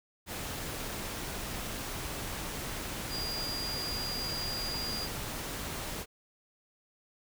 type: tone in noise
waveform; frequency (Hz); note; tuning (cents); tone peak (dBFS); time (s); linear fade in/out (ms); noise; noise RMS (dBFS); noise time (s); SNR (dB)
sine; 4821; D8; +45; -35; 3.09-5.09; 50; pink; -38; 0.26-6.06; 0
effects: none